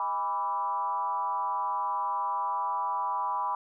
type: tone with frequency modulation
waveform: sine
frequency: 987.8 Hz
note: B5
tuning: in tune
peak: -27 dBFS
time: 0-3.55 s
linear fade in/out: 2 ms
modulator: 175 Hz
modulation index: 0.95
effects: none